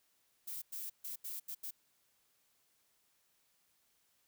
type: noise bursts at uneven times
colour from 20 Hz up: violet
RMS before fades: -43 dBFS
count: 6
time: 0.47-0.62 / 0.72-0.9 / 1.04-1.16 / 1.24-1.4 / 1.48-1.55 / 1.63-1.71 s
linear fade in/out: 10 ms
effects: white hiss -75 dBFS RMS until 4.27 s